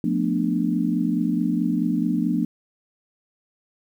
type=chord; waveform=sine; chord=B half-diminished seventh; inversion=second; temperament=just; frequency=177.8 / 222.2 / 246.9 / 296.3 Hz; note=F3 / A3 / B3 / D4; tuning=+31 / +17 / 0 / +15 cents; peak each=-25 dBFS; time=0.04-2.45 s; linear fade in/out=2 ms; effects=9-bit